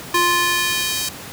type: tone with high-pass filter sweep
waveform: square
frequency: 349.2 Hz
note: F4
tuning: in tune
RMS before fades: -19 dBFS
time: 0.14-1.09 s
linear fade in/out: 5 ms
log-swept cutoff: 740 to 4500 Hz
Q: 0.94
effects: pink hiss -34 dBFS RMS until 1.32 s + high-pass 80 Hz 12 dB/octave